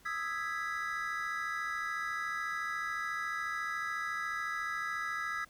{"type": "chord", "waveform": "triangle", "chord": "E major seventh", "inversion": "third", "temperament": "equal", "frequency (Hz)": [1244.5, 1318.5, 1661.2, 1975.5], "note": ["D#6", "E6", "G#6", "B6"], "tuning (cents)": [0, 0, 0, 0], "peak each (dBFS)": [-39, -38, -37, -38], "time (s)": [0.05, 5.45], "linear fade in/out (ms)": 10, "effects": ["pink hiss -62 dBFS RMS until 5.49 s"]}